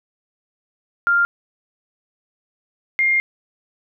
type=tone pair in turn; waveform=sine; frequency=1396.9 / 2119 Hz; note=F6 / C7; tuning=0 / +21 cents; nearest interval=perfect fifth; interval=721 cents; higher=second; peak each=-13 / -14 dBFS; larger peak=first; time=1.07-1.25 / 2.99-3.2 s; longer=second; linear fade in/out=0 ms; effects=none